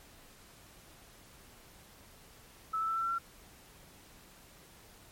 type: tone with pitch steps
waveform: sine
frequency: 1306 / 1317.4 / 1328.8 / 1340.4 / 1352.1 / 1363.8 Hz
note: E6 / E6 / E6 / E6 / E6 / F6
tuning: -17 / -1 / +13 / +29 / +44 / -42 cents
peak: -30 dBFS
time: 2.73-3.186 s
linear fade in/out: 10 ms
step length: 76 ms
effects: pink hiss -57 dBFS RMS until 5.11 s + MP3 64 kbps